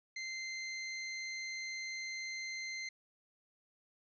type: tone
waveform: sawtooth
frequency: 2079 Hz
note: C7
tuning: 12 cents flat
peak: -36 dBFS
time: 0.16-2.89 s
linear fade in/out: 5 ms
effects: resampled to 16000 Hz